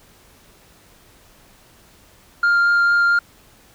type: tone with vibrato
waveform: sine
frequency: 1400 Hz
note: F6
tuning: 4 cents sharp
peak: -10 dBFS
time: 2.43-3.19 s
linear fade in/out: 5 ms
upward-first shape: triangle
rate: 4.4 Hz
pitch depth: 8 cents each way
effects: tanh soft clip ceiling -12 dBFS + pink hiss -51 dBFS RMS until 3.74 s